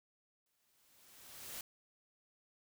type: noise with exponential growth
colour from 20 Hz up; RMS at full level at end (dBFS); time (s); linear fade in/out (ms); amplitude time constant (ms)
white; -44; 0.46-1.61; 2; 250
effects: none